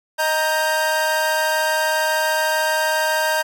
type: tone cluster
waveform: 45% pulse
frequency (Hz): 623 / 931 / 1580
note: D#5 / A#5 / G6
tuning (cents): +2 / -2 / +13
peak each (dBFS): -22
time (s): 0.18-3.43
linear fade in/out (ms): 20
effects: none